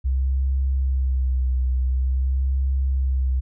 sine tone with vibrato, 65.1 Hz, C2, 8 cents flat, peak -18 dBFS, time 0.04-3.41 s, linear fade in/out 20 ms, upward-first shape sine, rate 0.47 Hz, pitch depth 41 cents each way, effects none

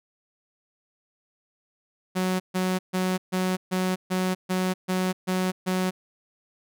sawtooth tone bursts, 185 Hz, F#3, in tune, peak -19 dBFS, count 10, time 2.15-5.91 s, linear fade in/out 20 ms, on 250 ms, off 140 ms, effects none

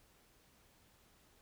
silence, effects pink hiss -68 dBFS RMS until 1.41 s

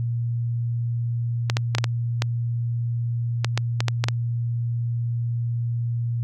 clicks, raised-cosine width 0.2 ms, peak -5 dBFS, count 12, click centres 1.499 / 1.569 / 1.75 / 1.784 / 1.842 / 2.221 / 3.446 / 3.576 / 3.805 / 3.883 / 4.04 / 4.085 s, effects added 118 Hz sine -22 dBFS peak until 6.23 s

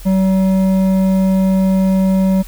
sine tone with hard clipping, 190 Hz, F#3, 46 cents sharp, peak -12 dBFS, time 0.05-2.43 s, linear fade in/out 20 ms, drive 8 dB, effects added 41 Hz sine -30 dBFS peak until 2.47 s + white hiss -40 dBFS RMS until 2.47 s

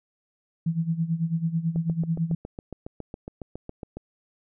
sine tone with tremolo, 164.81 Hz, E3, in tune, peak -20 dBFS, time 0.66-2.35 s, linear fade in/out 5 ms, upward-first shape sine, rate 9.1 Hz, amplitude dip 80%
click train, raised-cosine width 2 ms, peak -22 dBFS, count 17, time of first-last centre 1.76-3.97 s, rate 7.24 Hz
effects none

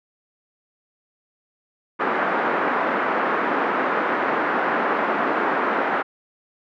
white band-pass noise, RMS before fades -22 dBFS, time 1.99-6.03 s, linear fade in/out 20 ms, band 230 to 1600 Hz, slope 24 dB/octave, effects none

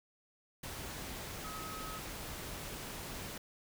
sine tone in noise, 1276 Hz, D#6, 43 cents sharp, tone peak -45 dBFS, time 1.44-1.99 s, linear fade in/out 5 ms, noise pink, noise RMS -44 dBFS, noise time 0.63-3.38 s, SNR -4 dB, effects none

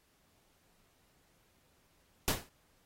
pink noise with exponential decay, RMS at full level -26 dBFS, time 2.28-2.49 s, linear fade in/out 1 ms, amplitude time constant 44 ms, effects pink hiss -71 dBFS RMS until 2.85 s + AAC 48 kbps

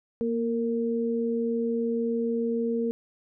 sine tone pair together, 234.2 / 460.9 Hz, A#3 / A#4, +8 / -20 cents, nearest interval octave, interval 1172 cents, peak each -27 dBFS, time 0.21-2.91 s, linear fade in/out 0 ms, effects none

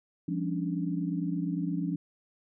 sine tone cluster, 171.7 / 200.3 / 274.1 / 294 Hz, F3 / G3 / C#4 / D4, -29 / +38 / -19 / +2 cents, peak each -31 / -39 / -35 / -34 dBFS, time 0.28-1.96 s, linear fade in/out 5 ms, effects none

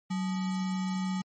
sine tone with sample-and-hold, 187.2 Hz, F#3, 20 cents sharp, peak -28 dBFS, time 0.1-1.22 s, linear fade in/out 10 ms, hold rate 1050 Hz, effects MP3 32 kbps

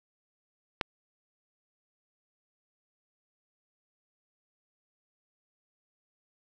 click, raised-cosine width 0.3 ms, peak -11 dBFS, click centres 0.812 s, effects none

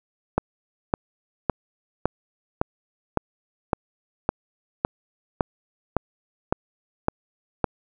click train, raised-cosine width 1 ms, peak -5 dBFS, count 14, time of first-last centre 0.38-7.643 s, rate 1.79 Hz, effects none

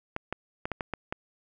clicks, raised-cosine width 0.5 ms, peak -16 dBFS, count 7, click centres 0.164 / 0.326 / 0.655 / 0.717 / 0.808 / 0.937 / 1.125 s, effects none

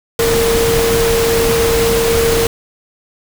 sine tone in noise, 460 Hz, A#4, 23 cents flat, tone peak -12 dBFS, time 0.19-2.47 s, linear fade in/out 2 ms, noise pink, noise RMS -17 dBFS, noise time 0.19-2.47 s, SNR +2 dB, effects none

